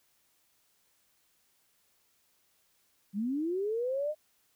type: linear sweep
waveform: sine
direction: up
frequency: 188.1 to 622.3 Hz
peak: -29 dBFS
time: 3.13-4.15 s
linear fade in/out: 50 ms
effects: white hiss -71 dBFS RMS until 4.55 s